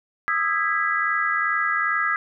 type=chord; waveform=sine; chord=E major seventh; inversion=third; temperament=just; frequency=1236.1 / 1318.5 / 1648.1 / 1977.8 Hz; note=D#6 / E6 / G#6 / B6; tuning=-12 / 0 / -14 / +2 cents; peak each=-26 / -26 / -24 / -26 dBFS; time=0.28-2.16 s; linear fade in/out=0 ms; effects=none